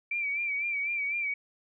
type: tone with vibrato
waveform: sine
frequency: 2320 Hz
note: D7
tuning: 22 cents flat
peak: -28 dBFS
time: 0.11-1.34 s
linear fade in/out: 5 ms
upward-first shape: sine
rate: 4 Hz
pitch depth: 60 cents each way
effects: none